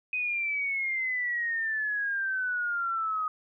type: exponential sweep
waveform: sine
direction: down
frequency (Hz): 2515 to 1249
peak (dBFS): -27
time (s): 0.13-3.28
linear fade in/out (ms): 2
effects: none